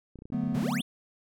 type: clicks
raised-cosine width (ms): 3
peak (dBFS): -32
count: 11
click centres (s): 0.157 / 0.189 / 0.221 / 0.255 / 0.302 / 0.345 / 0.438 / 0.477 / 0.529 / 0.567 / 0.624
type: chord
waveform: triangle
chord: B minor seventh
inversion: first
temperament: equal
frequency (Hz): 146.83 / 185 / 220 / 246.9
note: D3 / F#3 / A3 / B3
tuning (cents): 0 / 0 / 0 / 0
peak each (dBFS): -33 / -32 / -30 / -29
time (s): 0.32-0.81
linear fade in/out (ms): 5
type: exponential sweep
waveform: square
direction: up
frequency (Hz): 94.7 to 3809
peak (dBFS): -34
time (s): 0.54-0.82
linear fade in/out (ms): 10
effects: none